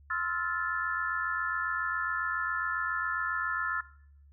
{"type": "chord", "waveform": "sine", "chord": "F major seventh", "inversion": "second", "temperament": "just", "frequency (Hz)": [1047.7, 1309.6, 1396.9, 1746.1], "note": ["C6", "E6", "F6", "A6"], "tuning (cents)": [2, -12, 0, -14], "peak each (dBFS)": [-39, -34, -34, -33], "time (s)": [0.1, 3.81], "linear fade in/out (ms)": 5, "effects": ["noise-tail reverb RT60 0.6 s tail -17 dB re dry", "added 71 Hz sine -54 dBFS peak until 4.32 s"]}